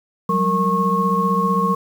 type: tone cluster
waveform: sine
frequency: 181.9 / 197.4 / 462.4 / 1091 Hz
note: F#3 / G3 / A#4 / C#6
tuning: -29 / +12 / -14 / -28 cents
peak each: -21 / -23 / -24 / -18 dBFS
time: 0.29-1.75 s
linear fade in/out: 5 ms
effects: 7-bit